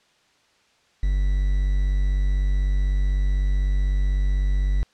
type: tone with quantisation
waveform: triangle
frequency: 48 Hz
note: G1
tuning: 36 cents flat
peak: -16 dBFS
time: 1.03-4.83 s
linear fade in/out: 0 ms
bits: 7
effects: white hiss -61 dBFS RMS until 4.93 s + low-pass 5000 Hz 12 dB/octave